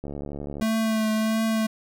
click train, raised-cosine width 2 ms, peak -21 dBFS, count 43, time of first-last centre 0.04-0.625 s, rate 71.8 Hz
square tone with vibrato, 220 Hz, A3, in tune, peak -22 dBFS, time 0.61-1.67 s, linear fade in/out 10 ms, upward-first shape triangle, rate 1.5 Hz, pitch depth 26 cents each way
effects none

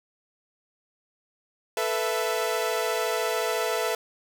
sawtooth chord, A suspended second, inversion none, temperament equal with one note detuned, 440 / 493.9 / 664.2 Hz, A4 / B4 / E5, 0 / 0 / +13 cents, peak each -25 / -26 / -25 dBFS, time 1.77-3.95 s, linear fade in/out 2 ms, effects none

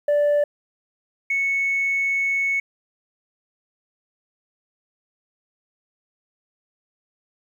sine tone pair in turn, 585 / 2209 Hz, D5 / C#7, -7 / -7 cents, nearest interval octave + major seventh, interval 2300 cents, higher second, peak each -13 / -18 dBFS, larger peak first, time 0.08-0.44 / 1.3-2.6 s, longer second, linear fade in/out 5 ms, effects tanh soft clip ceiling -15 dBFS + 9-bit

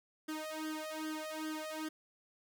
sawtooth tone with flanger, 311.6 Hz, D#4, 3 cents sharp, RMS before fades -41 dBFS, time 0.28-1.89 s, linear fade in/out 10 ms, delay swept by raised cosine 0.61 to 1.61 ms, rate 2.5 Hz, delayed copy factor +1, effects none

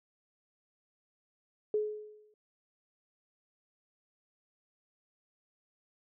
sine tone with exponential decay, 424.4 Hz, G#4, 38 cents sharp, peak -25 dBFS, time 1.74-2.34 s, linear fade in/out 2 ms, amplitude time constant 130 ms, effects none

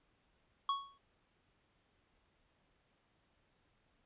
square tone with exponential decay, 1108.7 Hz, C#6, in tune, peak -30 dBFS, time 0.69-0.98 s, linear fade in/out 2 ms, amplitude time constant 63 ms, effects pink hiss -75 dBFS RMS until 4.05 s + resampled to 8000 Hz

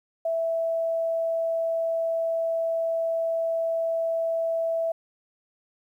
sine tone, 659 Hz, E5, 1 cent flat, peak -23 dBFS, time 0.25-4.92 s, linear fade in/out 5 ms, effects 10-bit

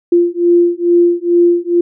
sine beating tone pair, 345.7 / 348 Hz, F4 / F4, -18 / -6 cents, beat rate 2.3 Hz, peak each -11 dBFS, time 0.12-1.81 s, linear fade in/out 5 ms, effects none

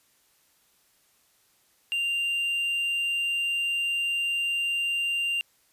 triangle tone, 2785 Hz, F7, 5 cents flat, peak -23 dBFS, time 1.92-5.41 s, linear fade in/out 0 ms, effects white hiss -65 dBFS RMS until 5.72 s + resampled to 32000 Hz

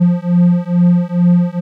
triangle beating tone pair, 174.61 / 176.91 Hz, F3 / F3, 0 / +23 cents, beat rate 2.3 Hz, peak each -10 dBFS, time 0-1.61 s, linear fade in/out 20 ms, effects none

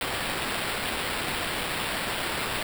violet noise with sample-and-hold, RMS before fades -30 dBFS, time 0.01-2.63 s, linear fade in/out 2 ms, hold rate 6300 Hz, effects none

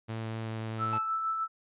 sawtooth tone with pitch glide, 111.9 to 111.26 Hz, A2 to A2, +30 to +20 cents, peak -30 dBFS, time 0.08-0.99 s, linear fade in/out 20 ms, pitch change -10 cents, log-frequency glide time 0.46-0.52 s
sine tone with tremolo, 1318.5 Hz, E6, in tune, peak -27 dBFS, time 0.78-1.48 s, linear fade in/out 50 ms, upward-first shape sine, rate 6.4 Hz, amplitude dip 35%
square tone with exponential decay, 870 Hz, A5, 20 cents flat, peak -33 dBFS, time 0.93-1.16 s, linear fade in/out 2 ms, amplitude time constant 50 ms
effects resampled to 8000 Hz

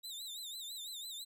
sawtooth tone with vibrato, 3789 Hz, A#7, 27 cents sharp, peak -40 dBFS, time 0.03-1.25 s, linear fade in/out 20 ms, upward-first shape sine, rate 6 Hz, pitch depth 120 cents each way, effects none

